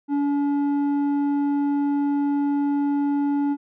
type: tone with low-pass filter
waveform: square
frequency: 285.4 Hz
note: D4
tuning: 49 cents flat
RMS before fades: -22 dBFS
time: 0.08-3.57 s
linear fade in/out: 50 ms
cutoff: 690 Hz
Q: 0.99
effects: none